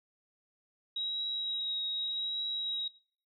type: tone with vibrato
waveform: sine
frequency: 3826 Hz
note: A#7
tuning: 44 cents sharp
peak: -32 dBFS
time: 0.96-2.88 s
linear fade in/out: 5 ms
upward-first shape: triangle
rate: 0.84 Hz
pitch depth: 18 cents each way
effects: noise-tail reverb RT60 0.5 s tail -23 dB re dry